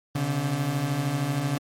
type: beating tone pair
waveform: 30% pulse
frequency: 130.81 / 143.81 Hz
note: C3 / D3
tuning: 0 / -36 cents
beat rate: 13 Hz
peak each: -27 / -23 dBFS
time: 0.15-1.58 s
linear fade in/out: 5 ms
effects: MP3 64 kbps